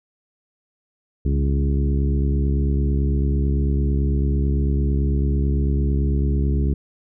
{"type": "harmonic tone with a mistuned harmonic", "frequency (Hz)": 69, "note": "C#2", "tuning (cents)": -7, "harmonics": [1, 2, 3, 4, 5, 6], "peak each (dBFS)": [-18, -24, -28, -30, -32, -34], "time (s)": [1.25, 6.74], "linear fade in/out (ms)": 5, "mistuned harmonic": 2, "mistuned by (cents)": 50, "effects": []}